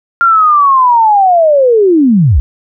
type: linear sweep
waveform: sine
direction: down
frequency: 1396.9 to 52.9 Hz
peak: -4 dBFS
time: 0.21-2.4 s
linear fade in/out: 0 ms
effects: none